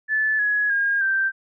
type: tone with pitch steps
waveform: sine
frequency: 1739 / 1679.8 / 1622.5 / 1567.3 Hz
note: A6 / G#6 / G#6 / G6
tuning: -21 / +19 / -41 / -1 cents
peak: -18 dBFS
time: 0.08-1.32 s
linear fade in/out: 50 ms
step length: 310 ms
effects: none